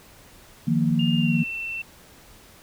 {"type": "chord", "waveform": "sine", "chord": "Eb suspended second", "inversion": "none", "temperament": "equal", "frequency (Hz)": [155.56, 174.61, 233.1], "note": ["Eb3", "F3", "Bb3"], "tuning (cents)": [0, 0, 0], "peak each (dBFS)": [-23, -24, -22], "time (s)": [0.67, 1.44], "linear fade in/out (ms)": 10}
{"type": "tone with pitch glide", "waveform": "sine", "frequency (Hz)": [2818, 2688], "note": ["F7", "E7"], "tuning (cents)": [15, 33], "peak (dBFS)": -28, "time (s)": [0.99, 1.82], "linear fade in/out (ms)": 5, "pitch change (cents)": -82, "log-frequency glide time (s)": [1.17, 1.44]}
{"effects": ["pink hiss -50 dBFS RMS until 2.62 s"]}